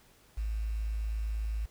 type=tone with quantisation; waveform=sine; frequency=54.1 Hz; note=A1; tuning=29 cents flat; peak=-30 dBFS; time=0.37-1.66 s; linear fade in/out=10 ms; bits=9; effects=pink hiss -62 dBFS RMS until 1.7 s